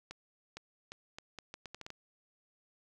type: accelerating click train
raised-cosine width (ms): 0.2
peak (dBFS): -27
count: 11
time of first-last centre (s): 0.11-1.903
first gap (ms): 460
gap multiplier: 0.76
effects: none